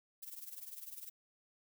violet noise with tremolo, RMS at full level -45 dBFS, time 0.22-1.1 s, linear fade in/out 10 ms, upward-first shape triangle, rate 20 Hz, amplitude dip 85%, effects none

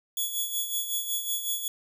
5% pulse tone with tremolo, 3390 Hz, G#7, 35 cents sharp, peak -18 dBFS, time 0.17-1.68 s, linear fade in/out 2 ms, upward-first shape sine, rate 5.4 Hz, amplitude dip 60%, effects none

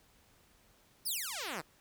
5% pulse exponential sweep, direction down, 5588 to 140.4 Hz, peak -26 dBFS, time 1.05-1.62 s, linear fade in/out 20 ms, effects pink hiss -66 dBFS RMS until 1.8 s

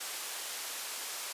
white band-pass noise, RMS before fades -40 dBFS, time 0-1.33 s, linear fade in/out 10 ms, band 500 to 11000 Hz, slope 12 dB/octave, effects resampled to 32000 Hz

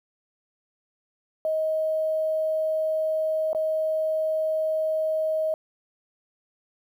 sine tone with dropouts, 630 Hz, D#5, 21 cents sharp, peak -22 dBFS, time 1.45-5.54 s, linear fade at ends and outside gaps 1 ms, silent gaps 3.531-3.548 s, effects 9-bit

